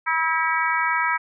harmonic tone, 323.3 Hz, E4, 34 cents flat, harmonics 3 / 4 / 5 / 6 / 7, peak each -24 / -25 / -26 / -27 / -27 dBFS, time 0.06-1.18 s, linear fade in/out 20 ms, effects none

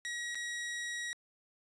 sawtooth tone with dropouts, 1906 Hz, A#6, 38 cents sharp, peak -33 dBFS, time 0.05-1.13 s, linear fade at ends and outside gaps 0 ms, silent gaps 0.347-0.354 s, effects resampled to 22050 Hz

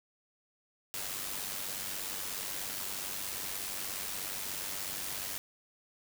white noise with amplitude modulation, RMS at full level -36 dBFS, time 0.94-5.38 s, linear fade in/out 0 ms, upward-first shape sine, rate 96.8 Hz, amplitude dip 50%, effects none

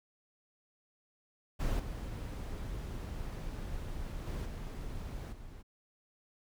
brown noise with level steps, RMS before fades -32 / -40 / -37 / -41 / -49 dBFS, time 1.59-5.63 s, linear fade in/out 20 ms, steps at 1.79 / 4.26 / 4.45 / 5.32 s, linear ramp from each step 10 ms, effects none

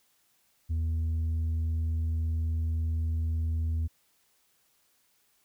sine tone with tanh clipping, 80.9 Hz, E2, 32 cents flat, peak -27 dBFS, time 0.69-3.88 s, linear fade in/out 20 ms, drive 3 dB, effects white hiss -69 dBFS RMS until 5.44 s

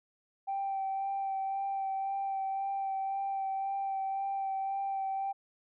sine tone with vibrato, 780 Hz, G5, 9 cents flat, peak -30 dBFS, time 0.47-5.33 s, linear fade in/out 20 ms, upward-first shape sine, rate 1.9 Hz, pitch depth 15 cents each way, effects tanh soft clip ceiling -27 dBFS

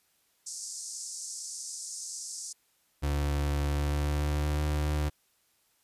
white band-pass noise, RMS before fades -40 dBFS, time 0.46-2.53 s, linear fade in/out 10 ms, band 5100 to 8900 Hz, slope 48 dB/octave
35% pulse tone with pitch glide, 72.2 to 74.7 Hz, D2 to D2, -29 to +30 cents, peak -25 dBFS, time 3.02-5.1 s, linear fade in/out 20 ms, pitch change +59 cents, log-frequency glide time 3.66-4.61 s
effects white hiss -70 dBFS RMS until 5.83 s + resampled to 32000 Hz

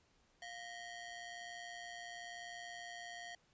sawtooth ring-modulated tone, 1283 Hz, E6, 47 cents flat, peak -40 dBFS, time 0.42-3.35 s, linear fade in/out 2 ms, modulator 581 Hz, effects pink hiss -73 dBFS RMS until 3.53 s + resampled to 16000 Hz

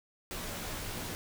pink noise with comb filter, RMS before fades -39 dBFS, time 0.31-1.15 s, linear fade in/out 0 ms, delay 15 ms, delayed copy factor -0.65, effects none

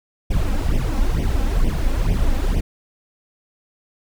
brown noise with flanger, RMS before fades -18 dBFS, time 0.3-2.61 s, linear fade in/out 10 ms, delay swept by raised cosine 0.34 to 3.84 ms, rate 2.2 Hz, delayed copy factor +0.9, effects none

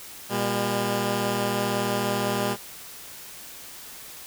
10% pulse tone pair together, 119.7 / 201.5 Hz, A#2 / G3, +46 / +48 cents, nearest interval major sixth, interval 902 cents, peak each -20 / -17 dBFS, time 0.29-2.57 s, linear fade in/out 50 ms, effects white hiss -42 dBFS RMS until 4.26 s

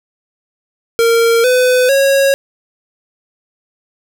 square tone with pitch steps, 461.7 / 503.5 / 549.1 Hz, A#4 / B4 / C#5, -17 / +33 / -17 cents, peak -9 dBFS, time 0.99-2.34 s, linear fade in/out 0 ms, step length 450 ms, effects none

